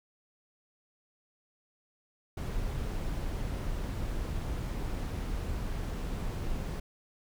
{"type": "noise", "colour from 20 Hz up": "brown", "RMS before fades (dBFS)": -34, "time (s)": [2.37, 6.8], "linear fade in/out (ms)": 5, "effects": []}